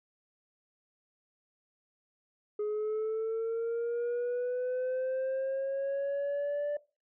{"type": "linear sweep", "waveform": "sine", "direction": "up", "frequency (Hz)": [418.1, 587.3], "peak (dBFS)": -27, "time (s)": [2.59, 6.77], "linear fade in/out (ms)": 5, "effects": ["noise-tail reverb RT60 0.3 s tail -21 dB re dry", "tanh soft clip ceiling -29 dBFS"]}